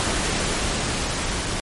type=noise with level ramp; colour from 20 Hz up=pink; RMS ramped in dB=-22 to -26 dBFS; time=0-1.6 s; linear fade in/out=0 ms; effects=low-pass 12000 Hz 12 dB/octave + MP3 48 kbps